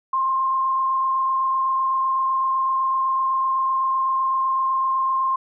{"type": "tone with frequency modulation", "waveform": "sine", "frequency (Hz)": 1058, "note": "C6", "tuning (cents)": 19, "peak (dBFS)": -18, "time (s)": [0.13, 5.36], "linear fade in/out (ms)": 5, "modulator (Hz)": 27.9, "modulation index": 0.48, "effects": []}